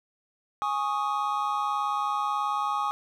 triangle chord, Ab suspended fourth, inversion none, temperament just, 830.6 / 1107.5 / 1245.9 Hz, Ab5 / Db6 / Eb6, 0 / -2 / +2 cents, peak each -28 dBFS, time 0.62-2.91 s, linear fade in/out 0 ms, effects none

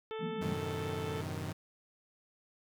harmonic tone, 440 Hz, A4, in tune, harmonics 1 / 2 / 3 / 4 / 5 / 6 / 7 / 8, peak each -38 / -47 / -48 / -54 / -54 / -56 / -55 / -55 dBFS, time 0.11-1.21 s, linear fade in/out 0 ms
pink band-pass noise, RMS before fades -40 dBFS, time 0.19-0.54 s, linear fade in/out 10 ms, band 160 to 240 Hz, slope 96 dB/octave
sawtooth chord, F# diminished seventh, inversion none, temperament equal with one note detuned, 92.5 / 110 / 128.79 / 155.56 Hz, F#2 / A2 / C3 / Eb3, 0 / 0 / -27 / 0 cents, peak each -37 / -42 / -40 / -37 dBFS, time 0.41-1.53 s, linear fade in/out 10 ms
effects none

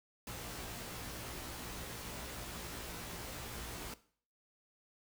pink noise with comb filter, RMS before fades -45 dBFS, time 0.27-3.94 s, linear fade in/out 2 ms, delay 17 ms, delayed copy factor +0.9, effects noise-tail reverb RT60 0.5 s tail -17 dB re dry

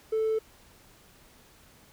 triangle tone, 440 Hz, A4, in tune, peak -21 dBFS, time 0.12-0.39 s, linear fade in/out 10 ms, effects tanh soft clip ceiling -20 dBFS + pink hiss -57 dBFS RMS until 1.92 s

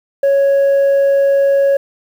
sine tone, 554.4 Hz, C#5, in tune, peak -6 dBFS, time 0.23-1.77 s, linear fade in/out 5 ms, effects tanh soft clip ceiling -8 dBFS + 7-bit

